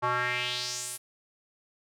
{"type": "tone with band-pass filter sweep", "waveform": "square", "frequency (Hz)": 123.47, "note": "B2", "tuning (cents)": 0, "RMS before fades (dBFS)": -31, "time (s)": [0.02, 0.98], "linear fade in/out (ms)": 20, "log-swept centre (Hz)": [1000, 11000], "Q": 3, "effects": []}